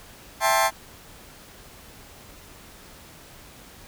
sawtooth chord, A minor seventh, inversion second, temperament just, 660 / 792 / 880 / 1056 Hz, E5 / G5 / A5 / C6, +2 / +18 / 0 / +16 cents, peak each -20 dBFS, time 0.4-0.71 s, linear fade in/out 50 ms, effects pink hiss -47 dBFS RMS until 3.87 s

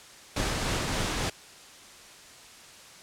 pink noise with tremolo, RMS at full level -28 dBFS, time 0.36-1.3 s, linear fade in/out 5 ms, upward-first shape triangle, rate 3.5 Hz, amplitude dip 25%
clicks, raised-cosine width 2 ms, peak -18 / -20 dBFS, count 2, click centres 0.401 / 0.412 s
effects white hiss -49 dBFS RMS until 3.02 s + low-pass 8000 Hz 12 dB/octave

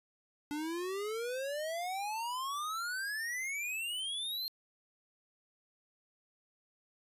square exponential sweep, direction up, 290 to 4230 Hz, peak -36 dBFS, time 0.51-4.48 s, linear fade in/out 0 ms, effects resampled to 32000 Hz

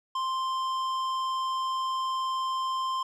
sine tone with tanh clipping, 1046.5 Hz, C6, in tune, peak -29 dBFS, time 0.15-3.03 s, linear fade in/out 5 ms, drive 12 dB, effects none

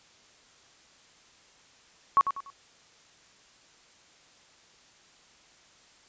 sine tone with echo, 1108.7 Hz, C#6, in tune, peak -16 dBFS, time 2.17-2.21 s, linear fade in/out 0 ms, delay 97 ms, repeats 3, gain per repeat -9 dB, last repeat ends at 2.501 s, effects white hiss -58 dBFS RMS until 6.08 s + resampled to 16000 Hz

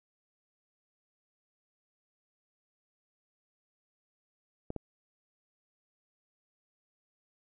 clicks, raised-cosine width 2 ms, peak -23 dBFS, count 2, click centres 4.704 / 4.763 s, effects none

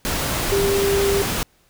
sine tone in noise, 397.2 Hz, G4, 23 cents sharp, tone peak -17 dBFS, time 0.52-1.22 s, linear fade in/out 0 ms, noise pink, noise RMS -23 dBFS, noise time 0.05-1.43 s, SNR +3 dB, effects pink hiss -59 dBFS RMS until 1.69 s

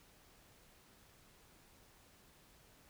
silence, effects pink hiss -65 dBFS RMS until 2.89 s

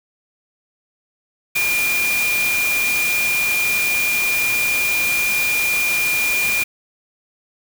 sine tone in noise, 2410 Hz, D7, 44 cents sharp, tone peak -17 dBFS, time 1.55-6.64 s, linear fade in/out 10 ms, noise white, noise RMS -24 dBFS, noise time 1.55-6.64 s, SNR +4 dB, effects none

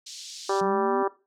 pink band-pass noise, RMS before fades -41 dBFS, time 0.06-0.61 s, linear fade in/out 10 ms, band 3800 to 6800 Hz, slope 24 dB/octave
harmonic tone, 195.5 Hz, G3, 4 cents flat, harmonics 2 / 3 / 4 / 5 / 6 / 7 / 8 / 9, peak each -25 / -32 / -30 / -31 / -31 / -39 / -41 / -46 dBFS, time 0.49-1.08 s, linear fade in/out 5 ms
sine exponential sweep, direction up, 185 to 260 Hz, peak -30 dBFS, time 0.61-1.03 s, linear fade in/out 5 ms
effects noise-tail reverb RT60 0.3 s tail -19 dB re dry

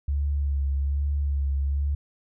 sine tone with vibrato, 70.4 Hz, C#2, 27 cents sharp, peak -22 dBFS, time 0.08-1.95 s, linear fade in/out 5 ms, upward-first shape sine, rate 1.2 Hz, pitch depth 33 cents each way, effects none

